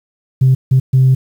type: tone bursts at uneven times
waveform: sine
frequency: 130.81 Hz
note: C3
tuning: in tune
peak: -5 dBFS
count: 3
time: 0.41-0.55 / 0.71-0.8 / 0.93-1.15 s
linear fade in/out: 10 ms
effects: tanh soft clip ceiling -3 dBFS + 7-bit